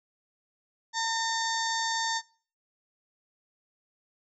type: harmonic tone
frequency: 908 Hz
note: A#5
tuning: 46 cents flat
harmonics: 1 / 2 / 4 / 5 / 6 / 7 / 8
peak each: -30 / -33 / -36 / -37 / -38 / -38 / -39 dBFS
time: 0.93-2.22 s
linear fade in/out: 50 ms
effects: noise-tail reverb RT60 0.4 s tail -21 dB re dry